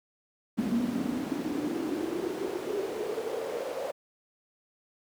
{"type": "noise with high-pass filter sweep", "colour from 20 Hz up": "brown", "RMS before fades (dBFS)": -32, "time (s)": [0.57, 3.92], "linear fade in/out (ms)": 20, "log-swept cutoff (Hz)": [220, 550], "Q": 7.5, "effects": []}